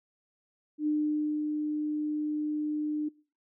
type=tone with ADSR envelope; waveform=sine; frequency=301.5 Hz; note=D4; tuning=46 cents sharp; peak=-24 dBFS; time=0.78-3.09 s; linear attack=89 ms; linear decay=550 ms; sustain=-4 dB; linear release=10 ms; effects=noise-tail reverb RT60 0.4 s tail -23 dB re dry